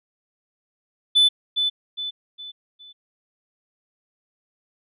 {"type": "tone with echo", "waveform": "sine", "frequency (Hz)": 3500, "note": "A7", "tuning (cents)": -10, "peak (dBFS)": -10, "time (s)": [1.15, 1.29], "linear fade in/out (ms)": 20, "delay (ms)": 410, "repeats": 4, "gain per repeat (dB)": -8, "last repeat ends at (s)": 2.93, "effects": ["tanh soft clip ceiling -11 dBFS"]}